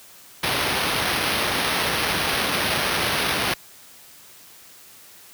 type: noise with sample-and-hold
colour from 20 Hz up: violet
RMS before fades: -23 dBFS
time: 0.43-3.54 s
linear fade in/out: 5 ms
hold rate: 7350 Hz
effects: white hiss -47 dBFS RMS until 5.33 s + high-pass 60 Hz 12 dB/octave